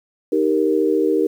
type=chord; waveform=sine; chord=Eb major; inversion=none; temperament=equal; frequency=311.1 / 392 / 466.2 Hz; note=Eb4 / G4 / Bb4; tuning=0 / 0 / 0 cents; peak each=-19 dBFS; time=0.32-1.27 s; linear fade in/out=5 ms; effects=8-bit